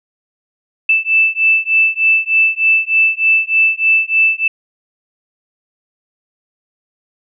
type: beating tone pair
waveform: sine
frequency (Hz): 2640 / 2643.3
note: E7 / E7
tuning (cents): +2 / +4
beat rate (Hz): 3.3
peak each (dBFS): -13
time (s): 0.89-4.48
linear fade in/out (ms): 5
effects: none